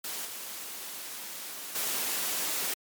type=noise with level steps; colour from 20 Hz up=white; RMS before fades=-36 / -40 / -31 dBFS; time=0.04-2.74 s; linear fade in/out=5 ms; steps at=0.25 / 1.75 s; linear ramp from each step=5 ms; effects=high-pass 200 Hz 12 dB/octave + MP3 96 kbps